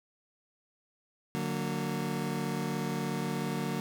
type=chord; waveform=30% pulse; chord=D augmented; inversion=none; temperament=just; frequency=146.83 / 183.54 / 229.4 Hz; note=D3 / F#3 / A#3; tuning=0 / -14 / -28 cents; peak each=-33 dBFS; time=1.35-3.8 s; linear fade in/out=0 ms; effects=none